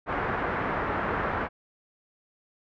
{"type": "low-pass noise", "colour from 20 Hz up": "white", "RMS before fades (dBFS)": -29, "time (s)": [0.06, 1.49], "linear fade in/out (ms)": 50, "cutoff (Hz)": 1600, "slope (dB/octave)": 24, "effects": []}